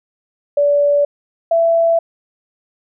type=tone pair in turn; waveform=sine; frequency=577 / 666.8 Hz; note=D5 / E5; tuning=-31 / +20 cents; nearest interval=minor third; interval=251 cents; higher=second; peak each=-10 dBFS; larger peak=neither; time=0.57-1.05 / 1.51-1.99 s; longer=neither; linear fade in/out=5 ms; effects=none